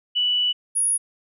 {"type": "tone pair in turn", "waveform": "sine", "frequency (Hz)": [2960, 10397], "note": ["F#7", "E9"], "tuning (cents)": [0, -25], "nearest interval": "octave + minor seventh", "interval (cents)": 2175, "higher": "second", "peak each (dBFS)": -18, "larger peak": "neither", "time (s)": [[0.15, 0.53], [0.75, 0.98]], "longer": "first", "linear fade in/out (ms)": 20, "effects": []}